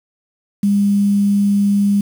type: tone with quantisation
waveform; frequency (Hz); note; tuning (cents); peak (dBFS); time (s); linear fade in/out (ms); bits
sine; 201.7; G3; +50; -11; 0.63-2.01; 5; 6
effects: none